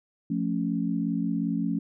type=chord; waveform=sine; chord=F augmented; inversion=none; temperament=equal; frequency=174.61 / 220 / 277.2 Hz; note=F3 / A3 / C#4; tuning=0 / 0 / 0 cents; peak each=-29 dBFS; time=0.3-1.79 s; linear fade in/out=5 ms; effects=none